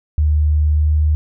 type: tone with pitch glide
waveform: sine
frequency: 75.6 to 76.26 Hz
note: D#2 to D#2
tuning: -49 to -34 cents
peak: -11 dBFS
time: 0.18-1.15 s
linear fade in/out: 0 ms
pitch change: +15 cents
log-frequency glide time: 0.71-0.94 s
effects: none